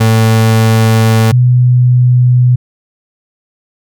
35% pulse / sine tone pair in turn, 111.7 / 124.37 Hz, A2 / B2, +27 / +13 cents, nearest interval major second, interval 186 cents, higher second, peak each -4 dBFS, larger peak neither, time 0-1.32 / 1.32-2.56 s, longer first, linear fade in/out 10 ms, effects none

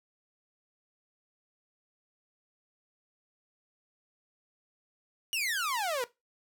sawtooth exponential sweep, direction down, 2949 to 466.2 Hz, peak -26 dBFS, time 5.33-6.04 s, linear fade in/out 0 ms, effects noise-tail reverb RT60 0.2 s tail -18 dB re dry

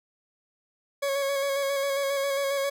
40% pulse tone with vibrato, 554.4 Hz, C#5, in tune, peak -24 dBFS, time 1.02-2.7 s, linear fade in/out 10 ms, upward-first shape square, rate 7.4 Hz, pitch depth 21 cents each way, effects none

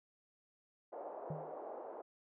pink band-pass noise, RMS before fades -47 dBFS, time 0.92-2.02 s, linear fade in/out 10 ms, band 450 to 800 Hz, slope 24 dB/octave
sine tone with exponential decay, 155.56 Hz, D#3, in tune, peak -37 dBFS, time 1.3-1.57 s, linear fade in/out 5 ms, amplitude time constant 57 ms
effects none

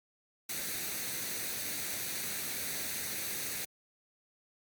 white noise with comb filter, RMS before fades -37 dBFS, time 0.49-3.65 s, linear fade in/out 5 ms, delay 0.48 ms, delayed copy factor +0.5, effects high-pass 80 Hz 12 dB/octave + Opus 48 kbps

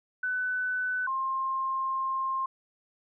sine tone pair in turn, 1500 / 1060.7 Hz, F#6 / C6, +23 / +23 cents, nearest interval tritone, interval 600 cents, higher first, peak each -27 dBFS, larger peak neither, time 0.23-1.07 / 1.07-2.46 s, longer second, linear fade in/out 5 ms, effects none

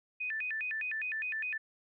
sine tone with vibrato, 2100 Hz, C7, 6 cents sharp, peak -33 dBFS, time 0.2-1.58 s, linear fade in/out 10 ms, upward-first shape square, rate 4.9 Hz, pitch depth 300 cents each way, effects none

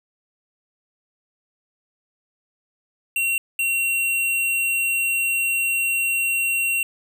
square tone pair in turn, 2740 / 2740 Hz, F7 / F7, -34 / -34 cents, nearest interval unison, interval 0 cents, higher neither, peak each -20 dBFS, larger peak neither, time 3.16-3.38 / 3.59-6.83 s, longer second, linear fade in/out 2 ms, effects none

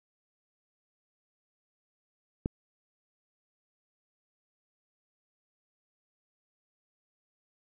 click, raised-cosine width 3 ms, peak -16 dBFS, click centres 2.459 s, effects none

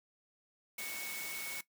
sine tone in noise, 2217 Hz, C#7, in tune, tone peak -43 dBFS, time 0.78-1.61 s, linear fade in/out 5 ms, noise white, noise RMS -43 dBFS, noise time 0.78-1.61 s, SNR -3 dB, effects noise-tail reverb RT60 0.1 s tail -17 dB re dry + high-pass 150 Hz 12 dB/octave

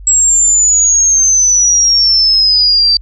sine exponential sweep, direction down, 7700 to 4639 Hz, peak -6 dBFS, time 0.07-2.97 s, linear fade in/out 2 ms, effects added 47 Hz sine -28 dBFS peak until 3.01 s

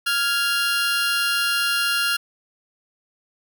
20% pulse tone pair together, 1396.9 / 1661.2 Hz, F6 / G#6, 0 / 0 cents, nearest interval minor third, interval 300 cents, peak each -15 / -22 dBFS, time 0.06-2.17 s, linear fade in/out 10 ms, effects none

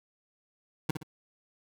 25% pulse tone with echo, 155.56 Hz, D#3, in tune, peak -21 dBFS, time 0.89-0.91 s, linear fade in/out 5 ms, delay 61 ms, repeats 2, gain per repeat -8 dB, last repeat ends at 1.032 s, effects none

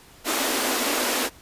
pink high-pass noise, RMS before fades -24 dBFS, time 0.24-1.3 s, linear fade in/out 50 ms, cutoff 230 Hz, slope 96 dB/octave, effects pink hiss -50 dBFS RMS until 1.41 s + resampled to 32000 Hz

